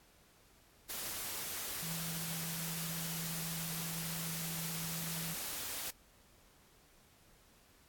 sine tone in noise, 164.81 Hz, E3, in tune, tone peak -42 dBFS, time 1.82-5.34 s, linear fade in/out 10 ms, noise white, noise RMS -41 dBFS, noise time 0.89-5.91 s, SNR -4 dB, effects pink hiss -65 dBFS RMS until 7.88 s + AAC 64 kbps

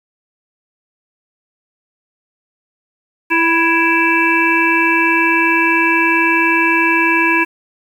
harmonic tone with a mistuned harmonic, 331.9 Hz, E4, 12 cents sharp, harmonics 1 / 3 / 5 / 7 / 8, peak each -17 / -17 / -17 / -17 / -17 dBFS, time 3.3-7.45 s, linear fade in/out 20 ms, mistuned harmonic 3, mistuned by -21 cents, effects 7-bit

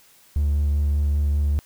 triangle tone with vibrato, 72.9 Hz, D2, 12 cents flat, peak -15 dBFS, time 0.36-1.59 s, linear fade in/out 0 ms, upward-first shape sine, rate 5.1 Hz, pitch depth 14 cents each way, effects tanh soft clip ceiling -12 dBFS + white hiss -54 dBFS RMS until 1.65 s

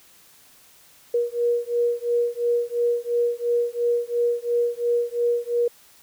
sine beating tone pair, 475.3 / 478.2 Hz, A#4 / A#4, +34 / +44 cents, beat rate 2.9 Hz, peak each -23 dBFS, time 1.14-5.68 s, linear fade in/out 5 ms, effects white hiss -53 dBFS RMS until 6.02 s

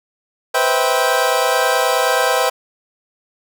25% pulse chord, C major seventh, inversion third, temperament equal with one note detuned, 493.9 / 523.3 / 649.8 / 784 Hz, B4 / C5 / E5 / G5, 0 / 0 / -25 / 0 cents, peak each -16 dBFS, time 0.54-2.5 s, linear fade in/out 10 ms, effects none

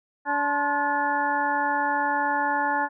harmonic tone with a mistuned harmonic, 288.2 Hz, D4, 33 cents flat, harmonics 1 / 2 / 3 / 4 / 5 / 6, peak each -33 / -34 / -24 / -32 / -30 / -29 dBFS, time 0.25-2.89 s, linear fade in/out 50 ms, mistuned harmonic 4, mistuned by -140 cents, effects none

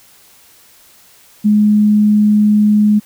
sine tone, 210 Hz, G#3, 19 cents sharp, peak -7 dBFS, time 1.44-3 s, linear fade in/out 20 ms, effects white hiss -46 dBFS RMS until 3.05 s

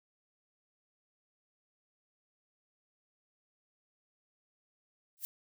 violet noise with exponential growth, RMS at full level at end -34 dBFS, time 5.17-5.25 s, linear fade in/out 0 ms, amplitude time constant 16 ms, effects none

